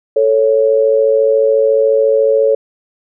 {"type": "tone pair together", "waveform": "sine", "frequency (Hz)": [440.9, 555], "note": ["A4", "C#5"], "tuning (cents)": [4, 2], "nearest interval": "major third", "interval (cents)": 398, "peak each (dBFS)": -11, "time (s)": [0.16, 2.55], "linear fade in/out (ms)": 5, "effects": []}